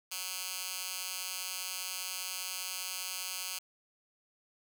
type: tone with high-pass filter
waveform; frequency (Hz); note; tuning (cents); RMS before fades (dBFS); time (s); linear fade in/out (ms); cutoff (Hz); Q
10% pulse; 185; F#3; 0; -39; 0.11-3.59; 10; 3500; 0.58
effects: none